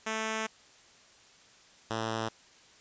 5% pulse tone pair in turn, 220 / 111.89 Hz, A3 / A2, 0 / +29 cents, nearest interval octave, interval 1171 cents, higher first, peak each -20 dBFS, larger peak neither, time 0.06-0.47 / 1.9-2.29 s, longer first, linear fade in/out 10 ms, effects white hiss -58 dBFS RMS until 2.8 s + resampled to 16000 Hz

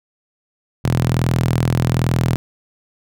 sawtooth tone with high-pass filter, 41.2 Hz, E1, in tune, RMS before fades -17 dBFS, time 0.84-2.36 s, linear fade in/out 0 ms, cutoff 120 Hz, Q 3, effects none

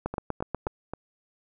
two click trains, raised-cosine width 1 ms, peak -19 / -14 dBFS, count 4 / 6, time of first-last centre 0.14-0.936 / 0.06-0.668 s, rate 3.77 / 8.22 Hz, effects none

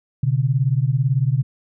sine beating tone pair, 125.1 / 143.1 Hz, B2 / D3, +23 / -45 cents, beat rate 18 Hz, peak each -18 / -19 dBFS, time 0.23-1.43 s, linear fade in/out 5 ms, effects none

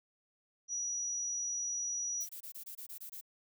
sine tone, 5830 Hz, F#8, 26 cents flat, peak -34 dBFS, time 0.68-2.27 s, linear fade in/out 50 ms
violet noise bursts, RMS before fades -46 dBFS, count 9, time 2.2-3.212 s, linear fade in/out 10 ms, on 92 ms, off 23 ms
effects none

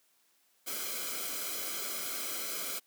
white noise with comb filter, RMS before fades -37 dBFS, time 0.66-2.8 s, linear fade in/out 20 ms, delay 1.1 ms, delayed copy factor -0.8, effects white hiss -70 dBFS RMS until 2.86 s + high-pass 200 Hz 12 dB/octave

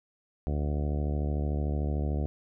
harmonic tone, 73.42 Hz, D2, in tune, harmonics 1 / 2 / 3 / 4 / 5 / 6 / 7 / 8 / 9 / 10, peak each -28 / -34 / -38 / -40 / -42 / -44 / -45 / -46 / -47 / -48 dBFS, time 0.47-2.26 s, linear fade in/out 0 ms, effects none

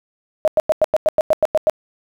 sine tone bursts, 622.3 Hz, D#5, in tune, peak -10 dBFS, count 11, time 0.45-1.697 s, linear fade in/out 0 ms, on 27 ms, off 95 ms, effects 8-bit

